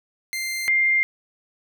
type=tone pair in turn; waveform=sawtooth / sine; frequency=2093 / 2105 Hz; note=C7 / C7; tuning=0 / +10 cents; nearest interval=unison; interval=10 cents; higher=second; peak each=-22 / -16 dBFS; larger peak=second; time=0.33-0.68 / 0.68-1.03 s; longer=neither; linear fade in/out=0 ms; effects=none